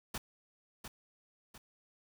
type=noise with echo; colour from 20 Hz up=pink; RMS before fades=-39 dBFS; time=0.14-0.18 s; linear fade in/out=5 ms; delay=700 ms; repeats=2; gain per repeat=-7 dB; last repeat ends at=1.58 s; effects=none